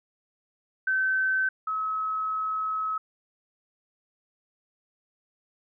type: tone pair in turn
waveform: sine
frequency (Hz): 1536 / 1285.3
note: G6 / E6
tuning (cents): -36 / -44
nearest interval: minor third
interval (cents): 308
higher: first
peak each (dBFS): -22 / -26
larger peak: first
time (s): 0.87-1.49 / 1.67-2.98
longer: second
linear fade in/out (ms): 5
effects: none